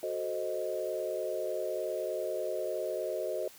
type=chord; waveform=sine; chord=F# diminished seventh; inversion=none; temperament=equal; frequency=370 / 440 / 523.3 / 622.3 Hz; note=F#4 / A4 / C5 / Eb5; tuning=0 / 0 / 0 / 0 cents; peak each=-38 / -39 / -37 / -35 dBFS; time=0.03-3.48 s; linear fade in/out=2 ms; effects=white hiss -54 dBFS RMS until 3.58 s